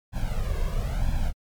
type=noise with flanger; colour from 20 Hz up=brown; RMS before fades=-25 dBFS; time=0.12-1.33 s; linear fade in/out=50 ms; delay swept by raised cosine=1.2 to 1.87 ms; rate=1 Hz; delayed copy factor=+0.9; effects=MP3 96 kbps